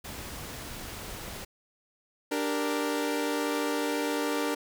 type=noise; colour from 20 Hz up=pink; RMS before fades=-40 dBFS; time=0.04-1.45 s; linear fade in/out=10 ms
type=chord; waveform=sawtooth; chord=G minor; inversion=second; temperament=equal; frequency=293.7 / 392 / 466.2 Hz; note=D4 / G4 / Bb4; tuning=0 / 0 / 0 cents; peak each=-26 / -32 / -28 dBFS; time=2.31-4.55 s; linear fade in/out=10 ms
effects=none